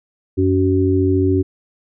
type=harmonic tone; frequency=94 Hz; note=F#2; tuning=28 cents sharp; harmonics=1 / 3 / 4; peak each=-17 / -17 / -17 dBFS; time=0.37-1.43 s; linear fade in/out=20 ms; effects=none